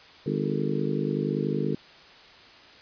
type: harmonic tone with a mistuned harmonic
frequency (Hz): 50.5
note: G#1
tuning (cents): -48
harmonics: 3 / 4 / 5 / 6 / 7 / 8 / 9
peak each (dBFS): -30 / -31 / -32 / -33 / -33 / -34 / -35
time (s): 0.26-1.75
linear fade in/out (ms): 5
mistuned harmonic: 8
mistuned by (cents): +69
effects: white hiss -50 dBFS RMS until 2.81 s + resampled to 11025 Hz